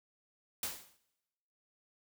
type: noise with exponential decay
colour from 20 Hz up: white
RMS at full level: -34 dBFS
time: 0.63-0.97 s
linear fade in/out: 2 ms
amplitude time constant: 73 ms
effects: noise-tail reverb RT60 1.0 s tail -21 dB re dry